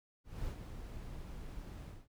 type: noise with ADSR envelope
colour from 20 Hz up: brown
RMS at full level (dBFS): -39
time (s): 0.24-2.08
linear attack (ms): 230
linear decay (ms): 80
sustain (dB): -7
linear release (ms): 210
effects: none